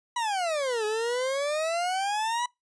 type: exponential two-way sweep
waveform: 40% pulse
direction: down then up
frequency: 987.8 to 420 to 987.8 Hz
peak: -25 dBFS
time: 0.16-2.46 s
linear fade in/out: 5 ms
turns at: 0.85 s
effects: noise-tail reverb RT60 0.2 s tail -26 dB re dry + resampled to 22050 Hz